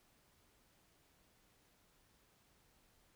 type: silence
effects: pink hiss -72 dBFS RMS until 3.15 s